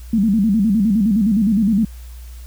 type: tone with vibrato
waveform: sine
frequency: 210 Hz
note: G#3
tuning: 19 cents sharp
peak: -12 dBFS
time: 0.13-1.85 s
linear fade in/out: 5 ms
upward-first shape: square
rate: 9.7 Hz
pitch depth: 130 cents each way
effects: added 60 Hz sine -32 dBFS peak until 2.46 s + white hiss -48 dBFS RMS until 2.46 s